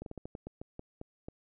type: slowing click train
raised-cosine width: 2 ms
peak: -28 dBFS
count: 11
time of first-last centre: 0.02-1.285 s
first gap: 42 ms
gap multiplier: 1.23
effects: none